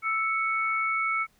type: tone pair together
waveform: sine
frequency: 1318.5 / 2217 Hz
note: E6 / C#7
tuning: 0 / 0 cents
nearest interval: major sixth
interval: 900 cents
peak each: -27 / -27 dBFS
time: 0.02-1.27 s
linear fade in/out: 50 ms
effects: pink hiss -65 dBFS RMS until 1.39 s